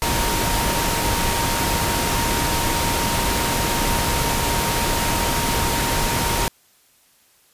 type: tone in noise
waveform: sine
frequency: 931 Hz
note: A#5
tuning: 2 cents flat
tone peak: -26 dBFS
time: 0.02-6.48 s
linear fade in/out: 0 ms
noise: pink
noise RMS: -21 dBFS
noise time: 0.02-6.48 s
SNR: -8 dB
effects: white hiss -57 dBFS RMS until 7.53 s + resampled to 32000 Hz